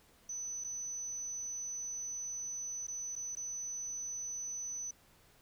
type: tone with dropouts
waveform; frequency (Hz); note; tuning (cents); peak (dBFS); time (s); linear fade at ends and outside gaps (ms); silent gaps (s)
sine; 6000; F#8; +23; -38; 0.29-4.91; 5; 0.64-0.644 / 2.869-2.881 / 3.155-3.161 / 3.353-3.368
effects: pink hiss -65 dBFS RMS until 5.41 s